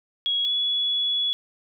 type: tone pair in turn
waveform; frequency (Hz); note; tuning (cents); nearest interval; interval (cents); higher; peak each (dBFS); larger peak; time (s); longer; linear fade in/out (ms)
sine; 3322 / 3390; G#7 / G#7; 0 / +35; unison; 35; second; -21; neither; 0.26-0.45 / 0.45-1.33; second; 0
effects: none